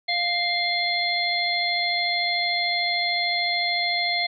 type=harmonic tone with a mistuned harmonic; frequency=698.5 Hz; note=F5; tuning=in tune; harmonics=1 / 3 / 5 / 6; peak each=-28 / -25 / -30 / -26 dBFS; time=0.08-4.27 s; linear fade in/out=10 ms; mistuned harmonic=5; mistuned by=-32 cents; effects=none